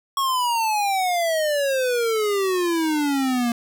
square exponential sweep, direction down, 1108.7 to 233.1 Hz, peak -20 dBFS, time 0.17-3.52 s, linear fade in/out 2 ms, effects none

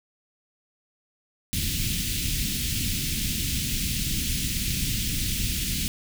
pink band-stop noise, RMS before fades -27 dBFS, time 1.53-5.88 s, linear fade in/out 0 ms, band 250 to 2500 Hz, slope 24 dB/octave, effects none

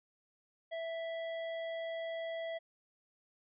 square tone, 659.3 Hz, E5, in tune, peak -38 dBFS, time 0.71-2.59 s, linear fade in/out 20 ms, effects resampled to 8000 Hz

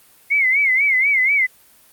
sine tone with vibrato, 2152 Hz, C7, 48 cents sharp, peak -13 dBFS, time 0.3-1.47 s, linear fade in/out 20 ms, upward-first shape sine, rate 4.1 Hz, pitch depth 120 cents each way, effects white hiss -51 dBFS RMS until 1.92 s + Opus 32 kbps

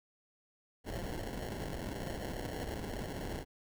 pink noise with sample-and-hold, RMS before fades -40 dBFS, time 0.84-3.45 s, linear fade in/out 50 ms, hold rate 1225 Hz, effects none

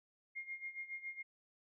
sine tone with tremolo, 2129 Hz, C7, 30 cents sharp, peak -40 dBFS, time 0.35-1.23 s, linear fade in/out 20 ms, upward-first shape sine, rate 7.2 Hz, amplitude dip 80%, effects none

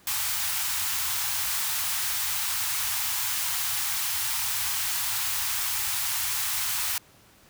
white band-stop noise, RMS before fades -28 dBFS, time 0.07-6.98 s, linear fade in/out 2 ms, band 120 to 780 Hz, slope 48 dB/octave, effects pink hiss -56 dBFS RMS until 7.49 s + high-pass 60 Hz 12 dB/octave

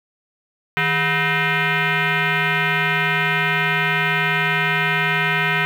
sine tone with frequency modulation, 158.3 Hz, D#3, 30 cents sharp, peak -16 dBFS, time 0.77-5.65 s, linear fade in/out 0 ms, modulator 566 Hz, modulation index 4.4, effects 7-bit

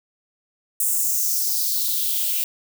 violet noise with high-pass filter sweep, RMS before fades -22 dBFS, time 0.8-2.44 s, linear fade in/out 2 ms, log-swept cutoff 8300 to 2600 Hz, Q 3.2, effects none

